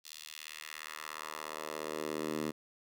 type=tone with high-pass filter sweep; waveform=10% pulse; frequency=77.1 Hz; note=D#2; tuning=15 cents flat; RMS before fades=-41 dBFS; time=0.04-2.52 s; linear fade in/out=20 ms; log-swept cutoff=4200 to 230 Hz; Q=1.3; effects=none